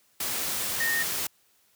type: tone in noise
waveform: sine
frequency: 1842 Hz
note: A#6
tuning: 21 cents flat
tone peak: -25 dBFS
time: 0.8-1.03 s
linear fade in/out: 5 ms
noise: white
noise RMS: -30 dBFS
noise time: 0.2-1.27 s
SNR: +2 dB
effects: white hiss -65 dBFS RMS until 1.75 s + high-pass 60 Hz 12 dB/octave